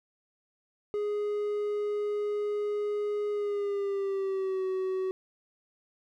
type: tone with pitch glide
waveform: triangle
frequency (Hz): 415.3 to 376.5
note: G#4 to F#4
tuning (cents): 0 to +30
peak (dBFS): -26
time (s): 0.94-5.11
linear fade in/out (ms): 0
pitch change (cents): -170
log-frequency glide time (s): 3.31-4.65
effects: none